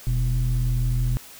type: tone pair together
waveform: sine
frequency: 43.26 / 123.47 Hz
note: F1 / B2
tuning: -16 / 0 cents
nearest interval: octave + tritone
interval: 1816 cents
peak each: -20 dBFS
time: 0.07-1.17 s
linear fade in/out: 0 ms
effects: tanh soft clip ceiling -16 dBFS + white hiss -44 dBFS RMS until 1.39 s